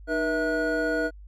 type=tone cluster; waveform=triangle; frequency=305.9 / 479.1 / 652 / 1453 Hz; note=D#4 / A#4 / E5 / F#6; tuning=-29 / +47 / -19 / -32 cents; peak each=-27 dBFS; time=0.07-1.11 s; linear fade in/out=50 ms; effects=added 50 Hz sine -42 dBFS peak until 1.27 s